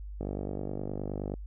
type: click train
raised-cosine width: 2 ms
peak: -21 dBFS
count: 57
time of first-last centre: 0.21-1.339 s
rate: 49.6 Hz
effects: added 50 Hz sine -38 dBFS peak until 1.46 s